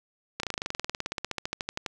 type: slowing click train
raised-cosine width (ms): 0.2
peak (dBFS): -13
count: 27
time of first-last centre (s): 0.4-1.862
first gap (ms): 33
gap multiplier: 1.04
effects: none